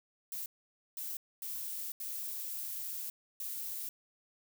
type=noise bursts at uneven times; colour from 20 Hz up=violet; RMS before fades=-40 dBFS; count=5; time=0.32-0.46 / 0.97-1.17 / 1.42-1.92 / 2-3.1 / 3.4-3.89 s; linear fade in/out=2 ms; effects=none